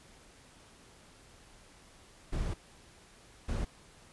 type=noise bursts at uneven times; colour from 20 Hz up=brown; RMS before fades=-33 dBFS; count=2; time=2.32-2.54 / 3.48-3.65 s; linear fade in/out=10 ms; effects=pink hiss -58 dBFS RMS until 4.12 s + resampled to 24000 Hz